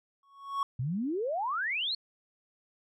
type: tone with exponential growth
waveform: triangle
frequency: 1108.7 Hz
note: C#6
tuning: in tune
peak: -23 dBFS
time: 0.23-0.63 s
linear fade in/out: 2 ms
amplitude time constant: 85 ms
type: exponential sweep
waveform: sine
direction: up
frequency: 116.54 to 4435 Hz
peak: -29 dBFS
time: 0.79-1.95 s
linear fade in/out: 5 ms
effects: none